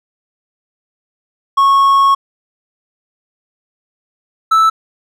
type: tone pair in turn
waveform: triangle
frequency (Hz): 1100 / 1315.3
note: C#6 / E6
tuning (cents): -14 / -4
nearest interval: minor third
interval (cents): 310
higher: second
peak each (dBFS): -5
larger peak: neither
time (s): 1.57-2.15 / 4.51-4.7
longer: first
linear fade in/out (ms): 10
effects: none